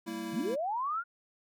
square chord, E diminished, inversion first, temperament equal with one note detuned, 196 / 230 / 329.6 Hz, G3 / Bb3 / E4, 0 / -23 / 0 cents, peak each -44 / -41 / -39 dBFS, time 0.06-0.56 s, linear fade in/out 20 ms
sine linear sweep, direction up, 120 to 1447 Hz, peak -30 dBFS, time 0.32-1.04 s, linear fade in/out 50 ms
effects none

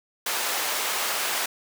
pink high-pass noise, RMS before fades -27 dBFS, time 0.26-1.46 s, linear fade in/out 5 ms, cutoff 730 Hz, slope 12 dB/octave, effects none

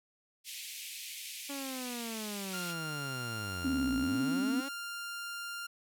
pink band-pass noise, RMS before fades -44 dBFS, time 0.44-2.75 s, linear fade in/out 50 ms, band 2200 to 15000 Hz, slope 48 dB/octave
sawtooth linear two-way sweep, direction down then up, 283.4 to 53.7 to 283.4 Hz, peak -35 dBFS, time 1.49-4.69 s, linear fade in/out 10 ms, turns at 3.97 s
sawtooth tone, 1396.9 Hz, F6, in tune, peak -35 dBFS, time 2.53-5.67 s, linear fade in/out 10 ms
sine tone with vibrato, 265.9 Hz, C4, 28 cents sharp, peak -29 dBFS, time 3.64-4.61 s, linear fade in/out 10 ms, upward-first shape sine, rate 18 Hz, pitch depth 76 cents each way
effects none

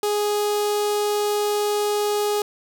sawtooth tone with notch filter, 415.3 Hz, G#4, in tune, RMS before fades -22 dBFS, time 0.03-2.42 s, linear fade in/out 2 ms, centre 1900 Hz, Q 1.3, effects none

